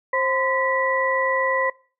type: tone cluster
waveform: sine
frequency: 529 / 1022 / 1950 Hz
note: C5 / C6 / B6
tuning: +19 / -41 / -23 cents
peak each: -23 dBFS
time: 0.13-1.7 s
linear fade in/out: 5 ms
effects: noise-tail reverb RT60 0.4 s tail -24 dB re dry